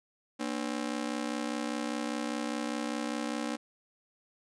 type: ring-modulated tone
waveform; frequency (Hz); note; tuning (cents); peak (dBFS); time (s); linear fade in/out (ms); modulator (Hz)
sawtooth; 265.3; C4; +24; -25; 0.39-3.57; 20; 32.5
effects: resampled to 22050 Hz

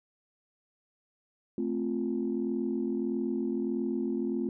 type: chord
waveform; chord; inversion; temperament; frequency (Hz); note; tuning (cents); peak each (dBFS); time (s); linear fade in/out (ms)
sine; F major; first; equal; 220 / 261.6 / 349.2; A3 / C4 / F4; 0 / 0 / 0; -32; 1.58-4.49; 2
effects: tanh soft clip ceiling -20 dBFS

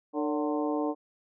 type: harmonic tone with a mistuned harmonic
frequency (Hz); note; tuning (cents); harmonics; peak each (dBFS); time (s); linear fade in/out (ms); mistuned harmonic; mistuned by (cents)
150; D3; +37; 2 / 3 / 4 / 5 / 6 / 7; -29 / -33 / -35 / -37 / -39 / -40; 0.13-0.95; 50; 4; -80
effects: none

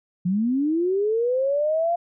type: linear sweep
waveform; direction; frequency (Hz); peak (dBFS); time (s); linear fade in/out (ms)
sine; up; 171.2 to 698.5; -19; 0.25-1.96; 10
effects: none

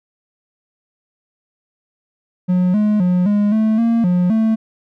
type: tone with pitch steps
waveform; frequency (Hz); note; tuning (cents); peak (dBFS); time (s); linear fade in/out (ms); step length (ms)
triangle; 181 / 210.9 / 179.7 / 206.3 / 218.5 / 230.8 / 178.6 / 221.5; F#3 / G#3 / F3 / G#3 / A3 / A#3 / F3 / A3; -38 / +27 / +50 / -11 / -12 / -17 / +39 / +12; -10; 2.48-4.56; 20; 260
effects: none

